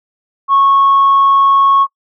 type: tone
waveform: sine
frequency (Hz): 1100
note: C#6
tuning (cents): -14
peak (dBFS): -5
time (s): 0.48-1.87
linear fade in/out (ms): 50
effects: noise-tail reverb RT60 0.1 s tail -25 dB re dry + tanh soft clip ceiling -3 dBFS